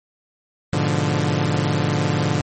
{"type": "chord", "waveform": "sawtooth", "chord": "G# diminished seventh", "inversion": "none", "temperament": "equal", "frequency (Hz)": [103.83, 123.47, 146.83, 174.61], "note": ["G#2", "B2", "D3", "F3"], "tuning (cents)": [0, 0, 0, 0], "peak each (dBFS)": [-20, -22, -17, -21], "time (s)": [0.73, 2.41], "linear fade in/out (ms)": 0, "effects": ["MP3 32 kbps"]}